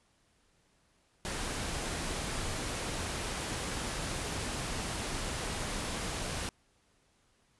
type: noise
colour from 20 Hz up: pink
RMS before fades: -36 dBFS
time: 1.25-6.49 s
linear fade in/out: 0 ms
effects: pink hiss -70 dBFS RMS until 7.59 s + resampled to 24000 Hz